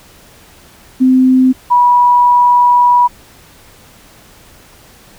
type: tone pair in turn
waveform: sine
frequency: 258.1 / 974.5 Hz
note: C4 / B5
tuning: -23 / -23 cents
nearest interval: octave + major seventh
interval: 2300 cents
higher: second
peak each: -5 dBFS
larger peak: neither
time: 1-1.53 / 1.7-3.08 s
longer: second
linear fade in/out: 20 ms
effects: pink hiss -42 dBFS RMS until 5.18 s